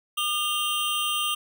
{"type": "tone cluster", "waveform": "square", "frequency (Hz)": [1208, 2800, 3143], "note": ["D6", "F7", "G7"], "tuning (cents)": [48, 4, 4], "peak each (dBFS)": [-30, -29, -29], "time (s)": [0.17, 1.35], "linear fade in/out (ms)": 10, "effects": []}